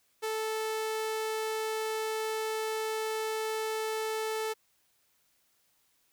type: tone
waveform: sawtooth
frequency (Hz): 438.4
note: A4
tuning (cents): -6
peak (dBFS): -27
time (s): 0.22-4.54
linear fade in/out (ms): 20
effects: white hiss -71 dBFS RMS until 6.12 s